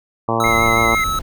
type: harmonic tone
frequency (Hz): 114.1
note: A#2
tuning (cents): -37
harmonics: 1 / 2 / 3 / 4 / 5 / 6 / 7 / 8 / 9 / 10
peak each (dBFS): -25 / -25 / -25 / -25 / -25 / -25 / -25 / -25 / -25 / -25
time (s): 0.28-0.95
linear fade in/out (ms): 5
type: tone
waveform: square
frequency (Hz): 1299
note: E6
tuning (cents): -26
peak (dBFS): -19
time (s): 0.4-1.19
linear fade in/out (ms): 2
type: tone with vibrato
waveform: sine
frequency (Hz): 2093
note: C7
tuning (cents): 0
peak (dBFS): -17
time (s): 0.44-1.04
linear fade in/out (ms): 2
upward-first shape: triangle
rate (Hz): 6.2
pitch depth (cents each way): 37
type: noise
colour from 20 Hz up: brown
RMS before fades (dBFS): -27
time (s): 0.45-1.22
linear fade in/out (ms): 10
effects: none